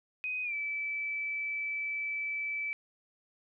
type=tone with pitch glide; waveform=sine; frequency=2506 to 2311 Hz; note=D#7 to D7; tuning=+12 to -28 cents; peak=-32 dBFS; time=0.24-2.73 s; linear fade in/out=0 ms; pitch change=-140 cents; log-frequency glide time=0.43-0.54 s; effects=none